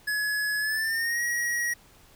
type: tone with pitch glide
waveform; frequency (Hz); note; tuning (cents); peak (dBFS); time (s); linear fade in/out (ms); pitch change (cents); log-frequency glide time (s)
square; 1694 to 1901.5; G#6 to A#6; +34 to +34; -26; 0.07-1.74; 10; +200; 0.59-1.22
effects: pink hiss -56 dBFS RMS until 2.15 s